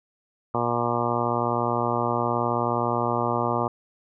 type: harmonic tone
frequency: 119.2 Hz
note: A#2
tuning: 39 cents sharp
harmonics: 1 / 2 / 3 / 4 / 5 / 6 / 7 / 8 / 9 / 10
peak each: -31 / -31 / -31 / -31 / -31 / -31 / -31 / -31 / -31 / -31 dBFS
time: 0.54-3.68 s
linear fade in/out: 5 ms
effects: none